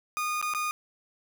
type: tone with dropouts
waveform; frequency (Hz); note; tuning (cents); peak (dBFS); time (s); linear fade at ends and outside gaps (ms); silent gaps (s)
30% pulse; 1227; D#6; -25; -25; 0.17-0.71; 0; 0.414-0.426 / 0.537-0.548
effects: none

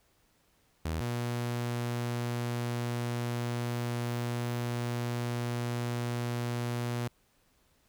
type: tone pair in turn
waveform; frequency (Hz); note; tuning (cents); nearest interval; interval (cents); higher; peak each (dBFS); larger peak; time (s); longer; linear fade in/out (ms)
sawtooth; 80.1 / 120.01; E2 / B2; -49 / -49; perfect fifth; 700; second; -27; neither; 0.85-1.01 / 1.01-7.08; second; 5
effects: pink hiss -69 dBFS RMS until 7.88 s

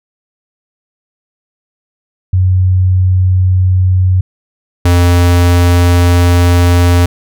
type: tone pair in turn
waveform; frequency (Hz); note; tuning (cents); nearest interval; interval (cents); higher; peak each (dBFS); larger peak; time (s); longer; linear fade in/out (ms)
sine / square; 92.5 / 87.69; F#2 / F2; 0 / +8; minor second; 92; first; -6; neither; 2.33-4.21 / 4.85-7.06; second; 5
effects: none

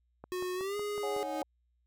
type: click train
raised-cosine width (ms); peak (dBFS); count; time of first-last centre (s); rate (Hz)
1; -31; 6; 0.24-1.164; 5.41
type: tone with pitch glide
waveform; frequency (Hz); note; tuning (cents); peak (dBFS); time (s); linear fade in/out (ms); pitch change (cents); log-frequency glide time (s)
square; 364.4 to 413.8; F#4 to G#4; -26 to -6; -34; 0.32-1.23; 0; +220; 0.55-0.77
type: tone with exponential growth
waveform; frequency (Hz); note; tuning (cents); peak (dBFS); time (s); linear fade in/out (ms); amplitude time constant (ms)
35% pulse; 311.1; D#4; 0; -33; 0.63-1.42; 1; 170
type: chord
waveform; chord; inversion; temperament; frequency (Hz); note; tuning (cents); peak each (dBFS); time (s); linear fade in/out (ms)
sine; C# suspended fourth; none; equal; 554.4 / 740 / 830.6; C#5 / F#5 / G#5; 0 / 0 / 0; -38 / -40 / -40; 1.03-1.43; 2
effects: added 60 Hz sine -70 dBFS peak until 1.86 s

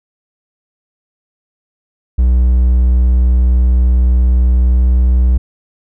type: tone with pitch glide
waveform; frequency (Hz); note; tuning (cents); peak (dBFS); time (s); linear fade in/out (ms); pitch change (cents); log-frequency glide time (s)
triangle; 61.74 to 62.1; B1 to B1; 0 to +10; -5; 2.18-5.38; 10; +10; 4.68-4.86
effects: none

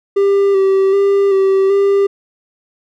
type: tone with vibrato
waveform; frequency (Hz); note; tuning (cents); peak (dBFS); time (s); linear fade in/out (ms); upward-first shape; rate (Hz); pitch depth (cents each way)
triangle; 392; G4; 0; -7; 0.16-2.07; 10; square; 1.3; 24
effects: none

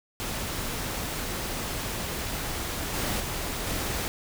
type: noise with level steps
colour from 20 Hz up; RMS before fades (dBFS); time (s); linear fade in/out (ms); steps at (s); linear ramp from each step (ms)
pink; -32 / -29 / -32 / -30; 0.2-4.08; 0; 2.94 / 3.2 / 3.67; 2
effects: none

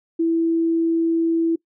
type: tone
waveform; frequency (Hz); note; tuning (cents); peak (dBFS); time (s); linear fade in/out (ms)
sine; 330.3; E4; +4; -16; 0.19-1.56; 10
effects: noise-tail reverb RT60 0.1 s tail -22 dB re dry

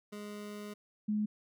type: tone pair in turn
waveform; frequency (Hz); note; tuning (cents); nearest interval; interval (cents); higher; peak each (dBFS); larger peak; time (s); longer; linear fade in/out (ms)
25% pulse / sine; 207.7 / 211.2; G#3 / G#3; 0 / +29; unison; 29; second; -38 / -29; second; 0.12-0.74 / 1.08-1.26; first; 10
effects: none

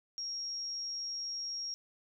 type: tone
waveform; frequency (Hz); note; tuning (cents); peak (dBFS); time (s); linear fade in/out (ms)
sine; 5588; F8; 0; -36; 0.18-1.74; 0
effects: none

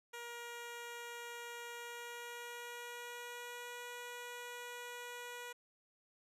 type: tone with pitch glide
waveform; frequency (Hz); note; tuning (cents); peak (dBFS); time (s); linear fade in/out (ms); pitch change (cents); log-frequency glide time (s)
10% pulse; 474.3 to 485.1; A#4 to B4; +30 to -31; -37; 0.13-5.53; 10; +39; 1.73-3.84
effects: resampled to 32000 Hz

